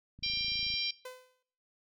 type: click train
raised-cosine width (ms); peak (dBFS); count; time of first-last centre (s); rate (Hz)
5; -39; 16; 0.19-0.739; 27.3
type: harmonic tone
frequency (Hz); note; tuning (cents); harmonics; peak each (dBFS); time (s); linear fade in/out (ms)
791; G5; +15; 3 / 4 / 5 / 6 / 7; -37 / -37 / -37 / -37 / -37; 0.23-0.91; 5
type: tone with exponential decay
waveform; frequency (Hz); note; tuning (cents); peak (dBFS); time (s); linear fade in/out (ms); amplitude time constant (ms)
sawtooth; 508; B4; +49; -36; 1.05-1.43; 5; 81
effects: noise-tail reverb RT60 0.7 s tail -24 dB re dry